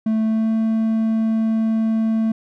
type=tone with pitch glide; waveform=triangle; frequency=220 to 222.4 Hz; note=A3 to A3; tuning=0 to +19 cents; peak=-14 dBFS; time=0.06-2.32 s; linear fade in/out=5 ms; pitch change=+19 cents; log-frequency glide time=0.24-0.51 s; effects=none